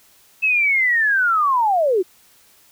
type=linear sweep; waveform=sine; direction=down; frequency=2628 to 339.6 Hz; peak=-14 dBFS; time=0.42-2.03 s; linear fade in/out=20 ms; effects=white hiss -53 dBFS RMS until 2.71 s